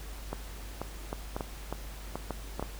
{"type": "clicks", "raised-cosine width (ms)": 1, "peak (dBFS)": -19, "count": 10, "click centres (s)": [0.33, 0.816, 1.129, 1.365, 1.408, 1.726, 2.156, 2.307, 2.596, 2.626], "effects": ["added 50 Hz sine -41 dBFS peak until 2.79 s", "pink hiss -48 dBFS RMS until 2.79 s"]}